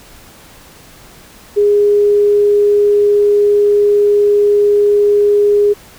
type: tone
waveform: sine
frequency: 411.4 Hz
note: G#4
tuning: 16 cents flat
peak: -7 dBFS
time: 1.56-5.74 s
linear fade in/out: 20 ms
effects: pink hiss -40 dBFS RMS until 5.98 s